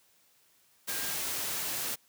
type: tone in noise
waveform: sine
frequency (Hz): 1607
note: G6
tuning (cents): +43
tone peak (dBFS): -43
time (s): 0.88-1.15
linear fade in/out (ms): 20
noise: white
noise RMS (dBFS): -34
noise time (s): 0.87-1.96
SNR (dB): -12
effects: white hiss -66 dBFS RMS until 2.08 s + high-pass 80 Hz 12 dB/octave